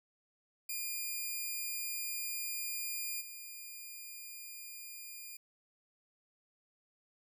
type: tone with level steps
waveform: 5% pulse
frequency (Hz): 2418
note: D7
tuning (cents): +50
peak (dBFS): -27 / -36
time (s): 0.69-5.37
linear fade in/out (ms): 5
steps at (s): 3.2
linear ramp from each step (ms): 20
effects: none